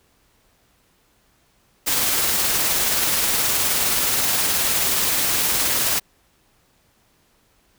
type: noise with tremolo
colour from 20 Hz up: white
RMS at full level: -19 dBFS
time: 1.86-6 s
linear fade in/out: 20 ms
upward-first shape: triangle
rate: 19 Hz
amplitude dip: 25%
effects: pink hiss -61 dBFS RMS until 7.78 s